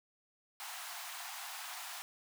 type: high-pass noise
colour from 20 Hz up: pink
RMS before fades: -45 dBFS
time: 0.6-2.02 s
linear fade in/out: 0 ms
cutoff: 680 Hz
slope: 96 dB/octave
effects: none